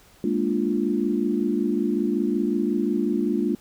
sine chord, Bb dominant seventh, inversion third, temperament equal, 207.7 / 233.1 / 293.7 / 349.2 Hz, Ab3 / Bb3 / D4 / F4, 0 / 0 / 0 / 0 cents, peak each -26 dBFS, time 0.24-3.55 s, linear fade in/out 2 ms, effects pink hiss -54 dBFS RMS until 3.6 s

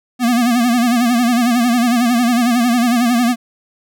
square tone with vibrato, 240 Hz, B3, 49 cents flat, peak -12 dBFS, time 0.19-3.36 s, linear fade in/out 50 ms, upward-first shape sine, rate 11 Hz, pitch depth 83 cents each way, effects none

